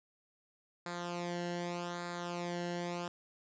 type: tone with flanger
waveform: sawtooth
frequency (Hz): 174.4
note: F3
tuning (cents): -2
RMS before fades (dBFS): -39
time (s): 0.86-3.08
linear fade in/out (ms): 2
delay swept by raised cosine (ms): 0.34 to 0.84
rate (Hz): 0.83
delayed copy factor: -0.75
effects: resampled to 16000 Hz